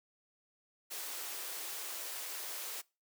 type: high-pass noise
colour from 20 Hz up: white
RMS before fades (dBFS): -42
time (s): 0.9-2.82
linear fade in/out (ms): 20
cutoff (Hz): 310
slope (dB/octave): 96
effects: noise-tail reverb RT60 0.3 s tail -24 dB re dry